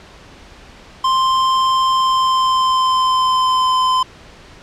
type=tone with pitch glide; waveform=square; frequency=1046.5 to 1026.7 Hz; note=C6 to C6; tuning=0 to -33 cents; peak=-13 dBFS; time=1.04-4.03 s; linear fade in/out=5 ms; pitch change=-33 cents; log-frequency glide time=1.89-3.74 s; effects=pink hiss -41 dBFS RMS until 4.62 s + low-pass 5000 Hz 12 dB/octave